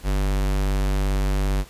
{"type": "tone", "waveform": "square", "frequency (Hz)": 48.73, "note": "G1", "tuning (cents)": -10, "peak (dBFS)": -20, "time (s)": [0.03, 1.65], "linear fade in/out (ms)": 50, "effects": ["pink hiss -47 dBFS RMS until 1.69 s", "resampled to 32000 Hz"]}